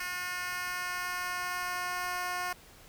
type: tone with high-pass filter sweep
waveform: 10% pulse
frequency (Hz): 359.6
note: F#4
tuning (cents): -49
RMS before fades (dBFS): -35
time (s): 0-2.53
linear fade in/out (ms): 5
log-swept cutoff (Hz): 1600 to 740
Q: 1.2
effects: pink hiss -55 dBFS RMS until 2.88 s